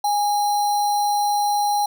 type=tone with sample-and-hold; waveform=sine; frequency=824 Hz; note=G#5; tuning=14 cents flat; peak=-17 dBFS; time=0.04-1.86 s; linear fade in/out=5 ms; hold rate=4900 Hz; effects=none